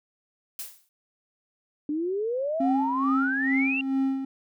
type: noise with exponential decay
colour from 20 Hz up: blue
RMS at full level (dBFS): -32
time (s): 0.59-0.89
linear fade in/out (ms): 1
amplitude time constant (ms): 64
type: exponential sweep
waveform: sine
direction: up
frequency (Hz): 289.3 to 2794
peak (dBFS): -25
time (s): 1.89-3.81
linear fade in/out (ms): 2
type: tone with tremolo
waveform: triangle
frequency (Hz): 268.2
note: C4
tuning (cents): +43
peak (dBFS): -19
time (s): 2.6-4.25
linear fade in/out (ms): 5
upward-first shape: sine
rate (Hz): 2.3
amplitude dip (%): 60
effects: none